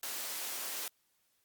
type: high-pass noise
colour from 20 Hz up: white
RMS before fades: -39 dBFS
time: 0.03-0.88 s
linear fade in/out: 2 ms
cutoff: 330 Hz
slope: 12 dB/octave
effects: white hiss -75 dBFS RMS until 1.44 s + Opus 48 kbps